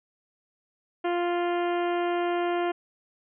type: harmonic tone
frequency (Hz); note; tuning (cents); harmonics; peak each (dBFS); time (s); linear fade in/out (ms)
349.2; F4; 0; 1 / 2 / 3 / 4 / 5 / 6 / 7 / 8 / 9; -26 / -29 / -36 / -38 / -41 / -43 / -45 / -45 / -47; 1.04-2.72; 10
effects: none